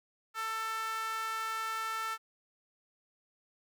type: tone with high-pass filter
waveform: sawtooth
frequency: 444.4 Hz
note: A4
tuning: 17 cents sharp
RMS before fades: -36 dBFS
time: 0.34-2.18 s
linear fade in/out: 50 ms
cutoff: 1300 Hz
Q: 3.6
effects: none